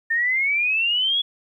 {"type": "exponential sweep", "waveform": "sine", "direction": "up", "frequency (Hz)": [1800, 3400], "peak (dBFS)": -18, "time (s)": [0.1, 1.22], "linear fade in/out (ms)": 10, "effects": ["10-bit"]}